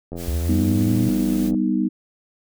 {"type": "click train", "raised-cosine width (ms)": 2, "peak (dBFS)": -19, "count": 123, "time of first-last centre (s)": [0.12, 1.545], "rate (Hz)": 85.6}
{"type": "high-pass noise", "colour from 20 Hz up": "white", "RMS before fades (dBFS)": -38, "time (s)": [0.16, 1.52], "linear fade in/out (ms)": 50, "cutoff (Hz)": 720, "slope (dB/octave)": 24}
{"type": "linear sweep", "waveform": "sine", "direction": "up", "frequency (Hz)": [69.3, 123.47], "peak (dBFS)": -20, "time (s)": [0.28, 1.09], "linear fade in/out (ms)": 0}
{"type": "chord", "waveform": "sine", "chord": "G augmented", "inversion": "none", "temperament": "equal", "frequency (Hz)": [196, 246.9, 311.1], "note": ["G3", "B3", "D#4"], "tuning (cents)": [0, 0, 0], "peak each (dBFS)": -22, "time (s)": [0.48, 1.89], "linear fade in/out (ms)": 20}
{"effects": []}